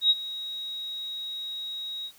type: tone with ADSR envelope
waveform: sine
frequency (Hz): 3800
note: A#7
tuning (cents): +33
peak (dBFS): -15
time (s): 0.01-2.12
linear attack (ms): 92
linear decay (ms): 36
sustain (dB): -17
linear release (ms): 67
effects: white hiss -56 dBFS RMS until 2.18 s